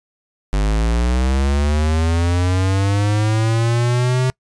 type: linear sweep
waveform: square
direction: up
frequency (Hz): 49 to 129.8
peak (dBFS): -15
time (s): 0.53-4.3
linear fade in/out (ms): 0
effects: noise-tail reverb RT60 0.1 s tail -26 dB re dry + resampled to 22050 Hz